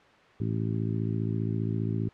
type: harmonic tone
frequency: 55 Hz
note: A1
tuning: in tune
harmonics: 2 / 3 / 4 / 5 / 6 / 7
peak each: -29 / -33 / -35 / -37 / -39 / -40 dBFS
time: 0.4-2.09 s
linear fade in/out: 5 ms
effects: white hiss -55 dBFS RMS until 2.13 s + low-pass 2000 Hz 12 dB/octave